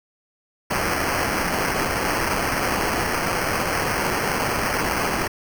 violet noise with sample-and-hold, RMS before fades -23 dBFS, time 0.7-5.28 s, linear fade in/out 10 ms, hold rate 3675 Hz, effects none

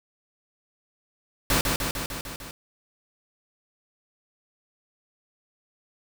pink noise with echo, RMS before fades -22 dBFS, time 1.5-1.61 s, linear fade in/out 2 ms, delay 150 ms, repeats 6, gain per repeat -3 dB, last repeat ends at 2.51 s, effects none

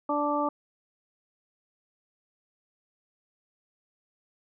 harmonic tone, 292.7 Hz, D4, 6 cents flat, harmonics 1 / 2 / 3 / 4, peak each -30 / -30 / -30 / -30 dBFS, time 0.09-0.49 s, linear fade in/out 5 ms, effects none

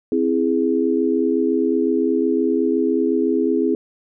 sine chord, C augmented, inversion none, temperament equal, 261.6 / 329.6 / 415.3 Hz, C4 / E4 / G#4, 0 / 0 / 0 cents, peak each -20 dBFS, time 0.12-3.75 s, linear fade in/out 2 ms, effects none

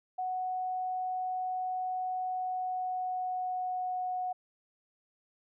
sine tone with pitch glide, 740 to 733.6 Hz, F#5 to F#5, 0 to -15 cents, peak -31 dBFS, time 0.18-4.33 s, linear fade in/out 10 ms, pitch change -15 cents, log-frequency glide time 2.26-4.14 s, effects none

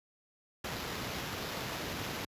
pink noise with sample-and-hold, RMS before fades -38 dBFS, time 0.64-2.25 s, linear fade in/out 5 ms, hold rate 8820 Hz, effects high-pass 80 Hz 12 dB/octave + resampled to 32000 Hz

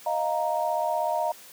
sine chord, Eb suspended second, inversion none, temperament equal, 622.3 / 698.5 / 932.3 Hz, Eb5 / F5 / Bb5, 0 / 0 / 0 cents, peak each -28 dBFS, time 0.06-1.32 s, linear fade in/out 5 ms, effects white hiss -48 dBFS RMS until 1.52 s + high-pass 150 Hz 12 dB/octave

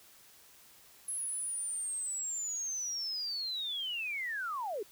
sine linear sweep, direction down, 10810 to 370 Hz, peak -34 dBFS, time 1.08-4.83 s, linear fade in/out 5 ms, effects white hiss -59 dBFS RMS until 4.91 s

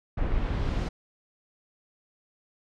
brown noise with low-pass filter sweep, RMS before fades -27 dBFS, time 0.17-0.89 s, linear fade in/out 10 ms, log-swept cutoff 2000 to 5700 Hz, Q 0.89, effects none

